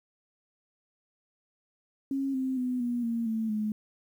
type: tone with pitch steps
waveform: sine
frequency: 272.3 / 261.5 / 251.1 / 241.2 / 231.6 / 222.5 / 213.6 Hz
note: C#4 / C4 / B3 / B3 / A#3 / A3 / G#3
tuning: -31 / -1 / +29 / -41 / -11 / +20 / +49 cents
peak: -27 dBFS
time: 2.11-3.72 s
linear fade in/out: 2 ms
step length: 230 ms
effects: 10-bit